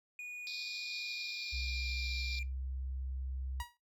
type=tone with pitch glide; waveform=triangle; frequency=2458 to 2383 Hz; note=D#7 to D7; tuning=-22 to +25 cents; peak=-39 dBFS; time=0.19-2.43 s; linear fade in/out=2 ms; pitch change=-53 cents; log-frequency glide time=0.46-2.08 s
type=band-pass noise; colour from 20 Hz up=pink; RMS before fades=-44 dBFS; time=0.47-2.39 s; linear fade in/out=0 ms; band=3700 to 5300 Hz; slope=96 dB/octave
type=tone; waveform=sine; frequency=65.41 Hz; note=C2; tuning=in tune; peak=-37 dBFS; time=1.52-3.63 s; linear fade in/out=20 ms
type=tone with exponential decay; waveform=sawtooth; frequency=958 Hz; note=A#5; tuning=47 cents sharp; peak=-33 dBFS; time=3.6-3.77 s; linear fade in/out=1 ms; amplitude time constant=35 ms
effects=noise-tail reverb RT60 0.2 s tail -18 dB re dry